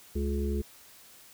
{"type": "harmonic tone", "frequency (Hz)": 70.6, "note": "C#2", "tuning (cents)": 32, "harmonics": [1, 3, 5, 6], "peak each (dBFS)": [-29, -34, -36, -37], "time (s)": [0.15, 0.62], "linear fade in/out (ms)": 10, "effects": ["white hiss -54 dBFS RMS until 1.33 s"]}